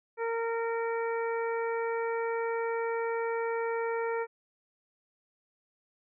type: harmonic tone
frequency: 459.8 Hz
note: A#4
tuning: 24 cents flat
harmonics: 1 / 2 / 3 / 4 / 5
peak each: -30 / -36 / -40 / -42 / -44 dBFS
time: 0.17-4.27 s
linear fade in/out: 50 ms
effects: none